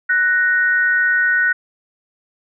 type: tone pair together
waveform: sine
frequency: 1485.9 / 1864.7 Hz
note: F#6 / A#6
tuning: +7 / 0 cents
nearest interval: major third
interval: 393 cents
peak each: -14 / -18 dBFS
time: 0.09-1.53 s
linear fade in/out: 10 ms
effects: none